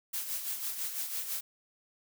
blue noise with tremolo, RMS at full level -34 dBFS, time 0.13-1.41 s, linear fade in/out 10 ms, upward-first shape sine, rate 6 Hz, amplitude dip 55%, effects none

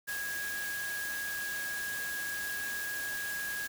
sine tone in noise, 1649 Hz, G#6, 13 cents flat, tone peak -35 dBFS, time 0.07-3.68 s, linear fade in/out 20 ms, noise white, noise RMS -41 dBFS, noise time 0.07-3.68 s, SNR +3 dB, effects none

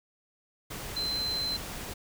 sine tone in noise, 4083 Hz, C8, 43 cents flat, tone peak -29 dBFS, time 0.96-1.57 s, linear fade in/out 10 ms, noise pink, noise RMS -39 dBFS, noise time 0.7-1.94 s, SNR +7 dB, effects none

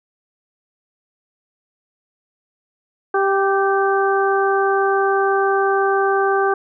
harmonic tone with a mistuned harmonic, 392 Hz, G4, in tune, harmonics 1 / 2 / 3 / 4, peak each -17 / -20 / -22 / -23 dBFS, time 3.14-6.54 s, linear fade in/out 5 ms, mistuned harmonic 4, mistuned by -20 cents, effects none

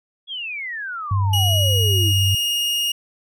sine exponential sweep, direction down, 3400 to 301 Hz, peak -26 dBFS, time 0.27-2.13 s, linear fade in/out 50 ms
sine tone with vibrato, 98 Hz, G2, in tune, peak -16 dBFS, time 1.11-2.35 s, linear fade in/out 5 ms, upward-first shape sine, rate 19 Hz, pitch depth 53 cents each way
40% pulse tone with pitch glide, 2901 to 2853 Hz, F#7 to F7, -35 to +36 cents, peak -18 dBFS, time 1.33-2.92 s, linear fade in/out 5 ms, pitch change -29 cents, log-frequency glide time 1.55-2.27 s
effects none

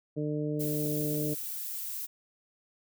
harmonic tone, 150 Hz, D3, 37 cents sharp, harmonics 1 / 2 / 3 / 4, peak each -33 / -33 / -35 / -41 dBFS, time 0.16-1.35 s, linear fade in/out 20 ms
violet noise, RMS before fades -37 dBFS, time 0.59-2.07 s, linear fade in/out 20 ms
effects none

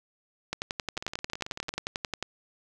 two click trains, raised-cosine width 0.2 ms, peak -19 / -13 dBFS, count 15 / 20, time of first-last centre 0.97-1.739 / 0.53-2.226 s, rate 18.2 / 11.2 Hz, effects none

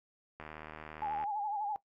click train, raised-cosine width 0.5 ms, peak -30 dBFS, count 66, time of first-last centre 0.4-1.239 s, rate 77.5 Hz
sine tone with vibrato, 830.6 Hz, G#5, in tune, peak -33 dBFS, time 1.02-1.76 s, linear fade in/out 0 ms, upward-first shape sine, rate 12 Hz, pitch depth 71 cents each way
effects noise-tail reverb RT60 0.1 s tail -17 dB re dry

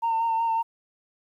sine tone with vibrato, 911 Hz, A#5, 40 cents flat, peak -20 dBFS, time 0.02-0.63 s, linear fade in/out 20 ms, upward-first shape sine, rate 5.4 Hz, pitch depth 25 cents each way, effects tanh soft clip ceiling -19 dBFS + 10-bit

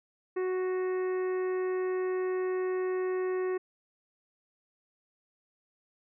harmonic tone with a mistuned harmonic, 370 Hz, F#4, in tune, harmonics 1 / 2 / 3 / 4 / 5 / 6 / 7, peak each -28 / -46 / -43 / -51 / -45 / -54 / -56 dBFS, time 0.36-3.58 s, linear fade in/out 10 ms, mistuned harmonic 6, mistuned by -35 cents, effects none

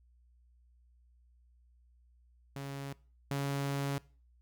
sawtooth tone pair in turn, 138.8 / 139.85 Hz, C#3 / C#3, +3 / +16 cents, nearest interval unison, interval 13 cents, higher second, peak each -35 / -28 dBFS, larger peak second, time 2.56-2.93 / 3.31-3.98 s, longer second, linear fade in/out 2 ms, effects noise-tail reverb RT60 0.4 s tail -21 dB re dry + added 60 Hz sine -62 dBFS peak until 4.41 s

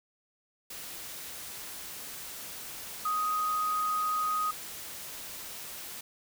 sine tone in noise, 1250 Hz, D#6, 8 cents sharp, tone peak -27 dBFS, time 3.05-4.51 s, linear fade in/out 5 ms, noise white, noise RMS -42 dBFS, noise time 0.7-6.01 s, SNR +12 dB, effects none

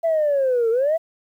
sine linear two-way sweep, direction down then up, 672 to 442.8 to 672 Hz, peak -15 dBFS, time 0.03-0.98 s, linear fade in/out 20 ms, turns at 0.7 s, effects tanh soft clip ceiling -13 dBFS + 9-bit

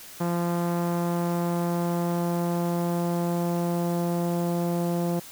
sawtooth tone with low-pass filter sweep, 172.5 Hz, F3, 21 cents flat, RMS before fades -26 dBFS, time 0.2-5.2 s, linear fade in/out 10 ms, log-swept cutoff 1100 to 690 Hz, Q 1.3, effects white hiss -44 dBFS RMS until 5.31 s

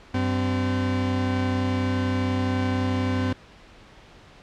40% pulse tone pair together, 95.9 / 256 Hz, G2 / C4, -37 / -38 cents, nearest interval octave + perfect fourth, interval 1699 cents, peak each -24 dBFS, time 0.14-3.33 s, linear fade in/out 5 ms, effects pink hiss -49 dBFS RMS until 4.42 s + low-pass 4000 Hz 12 dB/octave

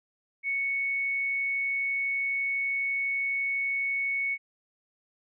sine tone, 2217 Hz, C#7, in tune, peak -26 dBFS, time 0.43-4.38 s, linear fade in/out 50 ms, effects none

